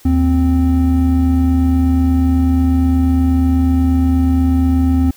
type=tone pair together; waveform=triangle; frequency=77.77 / 261.6 Hz; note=D#2 / C4; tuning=0 / 0 cents; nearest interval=octave + major sixth; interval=2100 cents; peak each=-11 dBFS; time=0.05-5.11 s; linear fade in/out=5 ms; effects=white hiss -46 dBFS RMS until 5.16 s

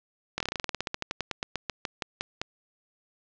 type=slowing click train; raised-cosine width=0.2 ms; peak=-12 dBFS; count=25; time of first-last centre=0.38-2.415 s; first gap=23 ms; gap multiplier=1.1; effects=low-pass 6000 Hz 12 dB/octave

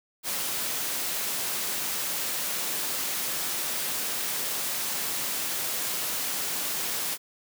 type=high-pass noise; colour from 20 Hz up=white; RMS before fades=-30 dBFS; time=0.23-7.18 s; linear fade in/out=50 ms; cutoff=140 Hz; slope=12 dB/octave; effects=none

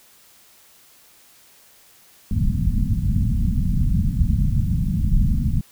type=low-pass noise; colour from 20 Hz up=pink; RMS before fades=-19 dBFS; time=2.31-5.61 s; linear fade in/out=2 ms; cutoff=220 Hz; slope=48 dB/octave; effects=white hiss -52 dBFS RMS until 5.71 s

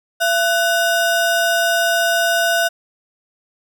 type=ring-modulated tone; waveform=square; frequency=1086 Hz; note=C#6; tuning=36 cents flat; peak=-12 dBFS; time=0.2-2.69 s; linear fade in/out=20 ms; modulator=407 Hz; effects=none

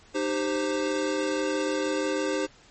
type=chord; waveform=square; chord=C minor; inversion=first; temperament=equal with one note detuned; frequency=305.8 / 392 / 523.3 Hz; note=Eb4 / G4 / C5; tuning=-30 / 0 / 0 cents; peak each=-30 / -31 / -30 dBFS; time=0.14-2.47 s; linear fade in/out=20 ms; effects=pink hiss -55 dBFS RMS until 2.7 s + MP3 32 kbps

